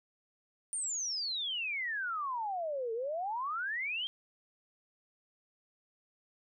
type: exponential two-way sweep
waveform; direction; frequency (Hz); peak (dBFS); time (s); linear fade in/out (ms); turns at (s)
sine; down then up; 9230 to 440 to 3249; -33; 0.73-4.07; 0; 2.93
effects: none